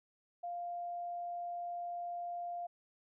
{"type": "tone", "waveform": "sine", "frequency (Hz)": 698.5, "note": "F5", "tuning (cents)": 0, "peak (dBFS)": -38, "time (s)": [0.43, 2.67], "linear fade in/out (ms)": 10, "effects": []}